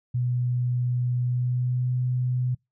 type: tone with pitch glide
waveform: sine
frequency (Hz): 123.47 to 125.56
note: B2 to B2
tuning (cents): 0 to +29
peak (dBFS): -22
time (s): 0.14-2.55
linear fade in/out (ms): 10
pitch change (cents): +29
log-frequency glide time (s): 1.23-1.9
effects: noise-tail reverb RT60 0.2 s tail -26 dB re dry